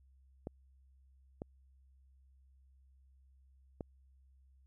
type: clicks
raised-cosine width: 2 ms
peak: -27 dBFS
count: 3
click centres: 0.471 / 1.419 / 3.808 s
effects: added 66 Hz sine -62 dBFS peak until 4.66 s